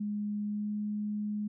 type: tone with pitch glide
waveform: sine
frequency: 207.7 to 209.3 Hz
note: G#3 to G#3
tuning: 0 to +14 cents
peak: -31 dBFS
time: 0-1.48 s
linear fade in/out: 10 ms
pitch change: +14 cents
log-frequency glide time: 0.45-0.7 s
effects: none